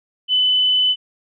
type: tone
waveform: sine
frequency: 3010 Hz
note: F#7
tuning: 29 cents sharp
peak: -13 dBFS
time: 0.28-0.96 s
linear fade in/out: 50 ms
effects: none